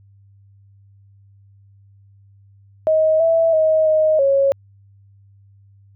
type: tone with pitch steps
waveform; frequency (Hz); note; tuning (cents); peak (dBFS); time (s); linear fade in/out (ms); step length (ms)
sine; 630 / 658 / 631 / 624 / 550; D#5 / E5 / D#5 / D#5 / C#5; +21 / -3 / +24 / +5 / -14; -12; 2.87-4.52; 0; 330
effects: added 99 Hz sine -47 dBFS peak until 5.95 s